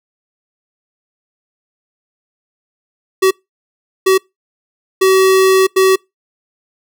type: tone bursts at uneven times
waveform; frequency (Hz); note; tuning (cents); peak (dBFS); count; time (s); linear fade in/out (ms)
square; 379.9; F#4; +46; -8; 4; 3.22-3.31 / 4.06-4.18 / 5.01-5.67 / 5.76-5.96; 10
effects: noise-tail reverb RT60 0.2 s tail -26 dB re dry